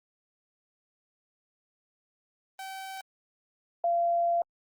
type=tone pair in turn; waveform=sawtooth / sine; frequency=769 / 686.5 Hz; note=G5 / F5; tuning=-33 / -30 cents; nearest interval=major second; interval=197 cents; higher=first; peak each=-34 / -23 dBFS; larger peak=second; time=2.59-3.01 / 3.84-4.42 s; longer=second; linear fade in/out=2 ms; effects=Opus 24 kbps